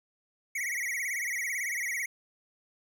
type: tone with vibrato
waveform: square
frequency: 2070 Hz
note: C7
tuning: 19 cents flat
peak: -31 dBFS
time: 0.55-2.06 s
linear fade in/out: 5 ms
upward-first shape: sine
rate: 18 Hz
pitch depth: 160 cents each way
effects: none